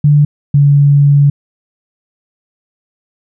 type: tone pair in turn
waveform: sine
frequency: 146.83 / 142.81 Hz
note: D3 / D3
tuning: 0 / -48 cents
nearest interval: unison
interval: 48 cents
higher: first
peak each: -4 dBFS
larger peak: neither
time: 0.04-0.25 / 0.54-1.3 s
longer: second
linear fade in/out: 5 ms
effects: none